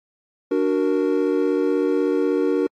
triangle chord, D augmented, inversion none, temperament equal, 293.7 / 370 / 466.2 Hz, D4 / F#4 / A#4, 0 / 0 / 0 cents, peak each -20 dBFS, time 0.51-2.67 s, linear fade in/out 5 ms, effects AAC 48 kbps

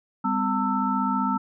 sine tone cluster, 200.3 / 255.5 / 902 / 1321 Hz, G3 / C4 / A5 / E6, +38 / -41 / +43 / +3 cents, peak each -27 dBFS, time 0.24-1.38 s, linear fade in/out 10 ms, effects none

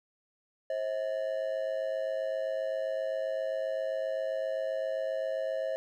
triangle ring-modulated tone, 587.3 Hz, D5, in tune, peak -25 dBFS, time 0.7-5.76 s, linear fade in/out 0 ms, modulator 53.8 Hz, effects none

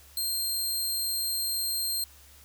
15% pulse tone, 4186 Hz, C8, in tune, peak -21 dBFS, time 0.17-2.04 s, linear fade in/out 2 ms, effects added 70 Hz sine -55 dBFS peak until 2.44 s + white hiss -55 dBFS RMS until 2.44 s

